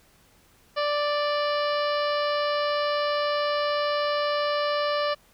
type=harmonic tone; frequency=587 Hz; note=D5; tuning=1 cent flat; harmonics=1 / 2 / 3 / 4 / 5 / 6 / 7 / 8 / 9; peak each=-25 / -28 / -34 / -39 / -36 / -44 / -39 / -40 / -42 dBFS; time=0.76-5.15 s; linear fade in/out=20 ms; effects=pink hiss -59 dBFS RMS until 5.33 s